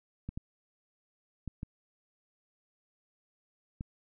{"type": "clicks", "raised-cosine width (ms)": 5, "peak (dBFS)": -25, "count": 5, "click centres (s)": [0.29, 0.375, 1.477, 1.631, 3.809], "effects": []}